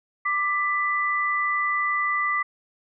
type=tone pair together; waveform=sine; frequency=1180 / 1988.5 Hz; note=D6 / B6; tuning=+8 / +11 cents; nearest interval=major sixth; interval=903 cents; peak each=-24 dBFS; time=0.25-2.43 s; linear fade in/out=10 ms; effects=none